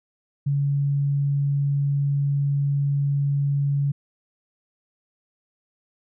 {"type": "tone", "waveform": "sine", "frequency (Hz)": 141.3, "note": "C#3", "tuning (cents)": 34, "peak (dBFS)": -19, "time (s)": [0.46, 3.92], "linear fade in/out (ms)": 10, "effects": []}